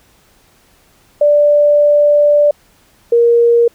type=tone pair in turn; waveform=sine; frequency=587.3 / 470.2 Hz; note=D5 / A#4; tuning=0 / +15 cents; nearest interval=major third; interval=385 cents; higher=first; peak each=-6 dBFS; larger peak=neither; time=1.21-2.51 / 3.12-3.68 s; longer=first; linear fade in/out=5 ms; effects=pink hiss -51 dBFS RMS until 3.74 s